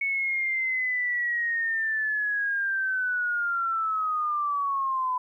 sine linear sweep, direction down, 2217 to 1000 Hz, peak -24 dBFS, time 0.01-5.18 s, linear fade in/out 5 ms, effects 11-bit

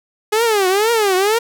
sawtooth tone with vibrato, 415.3 Hz, G#4, in tune, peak -9 dBFS, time 0.32-1.39 s, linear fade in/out 10 ms, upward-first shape triangle, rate 2.1 Hz, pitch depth 240 cents each way, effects none

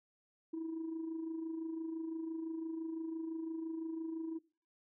sine tone with amplitude modulation, 324.6 Hz, E4, 27 cents flat, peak -34 dBFS, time 0.53-4.39 s, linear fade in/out 10 ms, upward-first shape sine, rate 25.9 Hz, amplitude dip 55%, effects noise-tail reverb RT60 0.4 s tail -24 dB re dry + tanh soft clip ceiling -34 dBFS

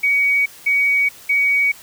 sine tone bursts, 2254 Hz, C#7, 28 cents sharp, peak -13 dBFS, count 3, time 0.03-1.72 s, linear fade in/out 10 ms, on 430 ms, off 200 ms, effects white hiss -42 dBFS RMS until 1.82 s

